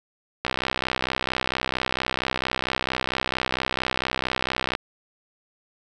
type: click train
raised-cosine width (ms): 0.3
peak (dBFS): -7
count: 278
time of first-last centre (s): 0.45-4.751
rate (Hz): 64.4
effects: none